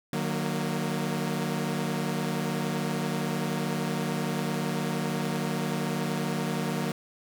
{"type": "chord", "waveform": "sawtooth", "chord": "D# minor", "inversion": "none", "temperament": "equal with one note detuned", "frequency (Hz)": [151.92, 185, 233.1], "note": ["D#3", "F#3", "A#3"], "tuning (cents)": [-41, 0, 0], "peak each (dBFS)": -28, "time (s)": [0.13, 6.92], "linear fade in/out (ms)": 2, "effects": []}